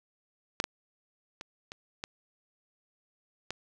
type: clicks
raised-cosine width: 0.2 ms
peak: -9 / -13 / -23 / -24 / -18 / -17 dBFS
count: 6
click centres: 0.601 / 0.641 / 1.411 / 1.719 / 2.039 / 3.506 s
effects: none

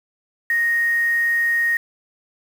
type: tone with quantisation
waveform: sine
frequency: 1864.7 Hz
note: A#6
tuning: in tune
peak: -16 dBFS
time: 0.5-1.77 s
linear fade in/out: 2 ms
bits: 6
effects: none

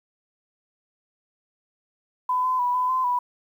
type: tone with pitch steps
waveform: sine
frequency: 1005 / 1019 / 981 / 1004 / 1029 / 983 Hz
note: B5 / C6 / B5 / B5 / C6 / B5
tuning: +30 / -46 / -12 / +28 / -29 / -8 cents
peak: -20 dBFS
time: 2.29-3.19 s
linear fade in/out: 5 ms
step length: 150 ms
effects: 9-bit

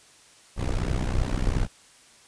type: noise with amplitude modulation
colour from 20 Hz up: brown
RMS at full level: -21 dBFS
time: 0.56-1.68 s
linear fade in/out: 50 ms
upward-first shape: sine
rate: 62.7 Hz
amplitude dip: 90%
effects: white hiss -54 dBFS RMS until 2.27 s + resampled to 22050 Hz

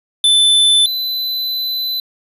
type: tone pair in turn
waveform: square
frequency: 3520 / 4015 Hz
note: A7 / B7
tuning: 0 / +28 cents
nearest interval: major second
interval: 228 cents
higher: second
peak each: -9 / -18 dBFS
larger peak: first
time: 0.24-0.86 / 0.86-2 s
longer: second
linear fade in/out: 2 ms
effects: resampled to 32000 Hz + 8-bit

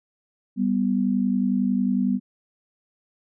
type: tone pair together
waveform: sine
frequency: 196.1 / 247.1 Hz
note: G3 / B3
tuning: +1 / +1 cents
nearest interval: major third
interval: 400 cents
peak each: -22 dBFS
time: 0.56-2.2 s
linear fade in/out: 50 ms
effects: none

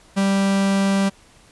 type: tone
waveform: 45% pulse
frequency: 196 Hz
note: G3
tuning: in tune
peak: -16 dBFS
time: 0.16-1.1 s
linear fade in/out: 20 ms
effects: pink hiss -51 dBFS RMS until 1.51 s + resampled to 24000 Hz

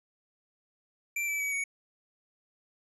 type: tone with pitch steps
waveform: square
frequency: 2349 / 2311 / 2274 / 2238 Hz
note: D7 / D7 / C#7 / C#7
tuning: 0 / -28 / +44 / +16 cents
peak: -30 dBFS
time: 1.16-1.64 s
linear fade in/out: 5 ms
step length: 120 ms
effects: resampled to 32000 Hz

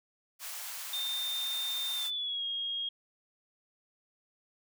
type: high-pass noise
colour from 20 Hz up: white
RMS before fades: -41 dBFS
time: 0.39-2.11 s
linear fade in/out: 50 ms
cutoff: 670 Hz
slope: 24 dB/octave
type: tone with pitch glide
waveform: sine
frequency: 3620 to 3263 Hz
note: A7 to G#7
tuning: +48 to -31 cents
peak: -32 dBFS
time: 0.93-2.89 s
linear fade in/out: 5 ms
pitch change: -179 cents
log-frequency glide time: 1.94-2.44 s
effects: none

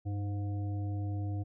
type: harmonic tone with a mistuned harmonic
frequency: 102.5 Hz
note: G#2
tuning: 22 cents flat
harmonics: 1 / 3 / 5 / 7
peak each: -32 / -42 / -53 / -50 dBFS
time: 0.05-1.44 s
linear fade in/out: 20 ms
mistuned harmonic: 1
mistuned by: -60 cents
effects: none

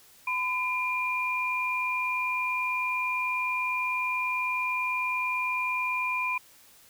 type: tone pair together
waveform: sine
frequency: 1009.1 / 2400 Hz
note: B5 / D7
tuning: +37 / +37 cents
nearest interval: octave + minor third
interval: 1500 cents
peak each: -30 / -28 dBFS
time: 0.27-6.38 s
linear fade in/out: 5 ms
effects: white hiss -56 dBFS RMS until 6.89 s

